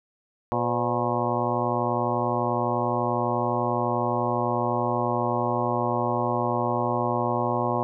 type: harmonic tone with a mistuned harmonic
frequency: 119.9 Hz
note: A#2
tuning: 49 cents sharp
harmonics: 1 / 2 / 3 / 4 / 5 / 6 / 7 / 8 / 9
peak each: -31 / -31 / -31 / -31 / -31 / -31 / -31 / -31 / -31 dBFS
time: 0.52-7.83 s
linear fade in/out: 0 ms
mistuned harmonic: 4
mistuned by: +99 cents
effects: none